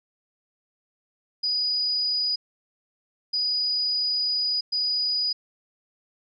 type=tone bursts at uneven times; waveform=sine; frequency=4934 Hz; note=D#8; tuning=15 cents flat; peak=-22 dBFS; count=3; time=1.43-2.36 / 3.33-4.61 / 4.72-5.33 s; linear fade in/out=10 ms; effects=none